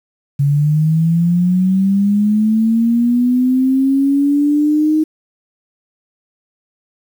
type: linear sweep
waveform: sine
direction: up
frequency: 139.2 to 313 Hz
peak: -10 dBFS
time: 0.39-5.04 s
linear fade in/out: 10 ms
effects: 7-bit